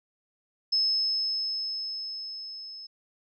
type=tone with level ramp; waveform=sine; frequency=5200 Hz; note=E8; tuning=24 cents flat; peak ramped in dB=-21 to -40 dBFS; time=0.72-2.87 s; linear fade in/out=10 ms; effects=none